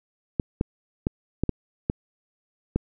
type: clicks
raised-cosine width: 3 ms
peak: -9 dBFS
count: 7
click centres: 0.398 / 0.611 / 1.069 / 1.436 / 1.493 / 1.899 / 2.76 s
effects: none